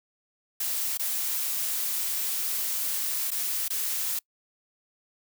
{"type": "noise with dropouts", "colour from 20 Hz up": "blue", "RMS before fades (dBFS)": -29, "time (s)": [0.6, 4.19], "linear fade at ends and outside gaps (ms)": 5, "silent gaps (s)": [[0.974, 0.994], [3.306, 3.315], [3.682, 3.702]], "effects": ["noise-tail reverb RT60 0.1 s tail -26 dB re dry"]}